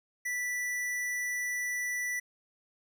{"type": "tone with hard clipping", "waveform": "sine", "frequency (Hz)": 1970, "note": "B6", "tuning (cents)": -5, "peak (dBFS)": -32, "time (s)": [0.25, 2.2], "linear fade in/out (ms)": 10, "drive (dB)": 18, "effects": []}